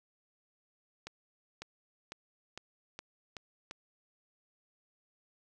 accelerating click train, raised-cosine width 0.2 ms, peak -25 dBFS, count 7, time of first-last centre 1.07-3.711 s, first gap 550 ms, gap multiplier 0.91, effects none

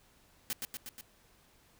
white noise with echo, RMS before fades -35 dBFS, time 0.5-0.53 s, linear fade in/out 0 ms, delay 120 ms, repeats 4, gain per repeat -3 dB, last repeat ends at 1.01 s, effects pink hiss -65 dBFS RMS until 1.79 s

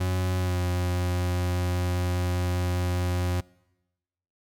40% pulse tone with pitch glide, 91.8 to 89.5 Hz, F#2 to F2, -13 to +43 cents, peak -23 dBFS, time 0-3.41 s, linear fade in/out 10 ms, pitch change -44 cents, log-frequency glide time 0.38-0.57 s, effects noise-tail reverb RT60 1.0 s tail -24 dB re dry

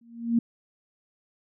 sine tone with exponential growth, 233.1 Hz, A#3, in tune, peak -16 dBFS, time 0.01-0.39 s, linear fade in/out 5 ms, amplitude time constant 81 ms, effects none

